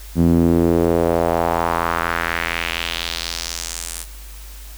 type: tone with band-pass filter sweep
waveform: sawtooth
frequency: 84.2 Hz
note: E2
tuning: 37 cents sharp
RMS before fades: -19 dBFS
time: 0.15-4.06 s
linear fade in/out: 50 ms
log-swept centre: 210 to 10000 Hz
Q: 2
effects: added 50 Hz sine -34 dBFS peak until 4.77 s + white hiss -42 dBFS RMS until 4.77 s